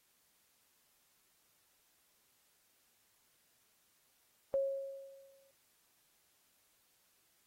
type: tone with exponential decay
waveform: sine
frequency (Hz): 546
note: C#5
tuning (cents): -26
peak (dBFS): -28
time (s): 4.54-5.51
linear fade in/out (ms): 0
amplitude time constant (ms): 210
effects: white hiss -73 dBFS RMS until 7.46 s + AAC 48 kbps